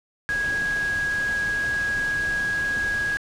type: tone in noise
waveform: sine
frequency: 1653 Hz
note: G#6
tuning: 9 cents flat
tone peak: -22 dBFS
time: 0.29-3.17 s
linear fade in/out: 0 ms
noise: pink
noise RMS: -35 dBFS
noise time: 0.29-3.17 s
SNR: +10 dB
effects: low-pass 8000 Hz 12 dB/octave